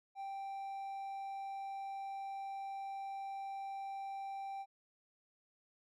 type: tone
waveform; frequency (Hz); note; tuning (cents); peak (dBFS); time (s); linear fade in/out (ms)
triangle; 784; G5; 0; -39; 0.15-4.66; 50
effects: none